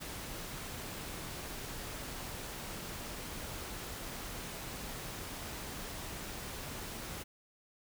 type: noise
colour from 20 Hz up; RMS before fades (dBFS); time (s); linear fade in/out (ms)
pink; -43; 0-7.24; 20
effects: none